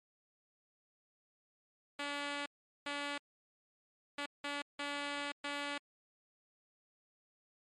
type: tone bursts at uneven times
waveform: 5% pulse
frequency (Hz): 286.9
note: D4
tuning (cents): -40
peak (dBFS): -26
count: 6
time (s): 1.99-2.46 / 2.86-3.18 / 4.18-4.26 / 4.44-4.62 / 4.79-5.32 / 5.44-5.78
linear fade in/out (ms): 5
effects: low-pass 6000 Hz 12 dB/octave + MP3 64 kbps